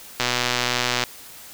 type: click train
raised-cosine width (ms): 0.2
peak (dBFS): -3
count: 104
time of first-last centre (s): 0.2-1.037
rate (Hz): 123
effects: white hiss -42 dBFS RMS until 1.53 s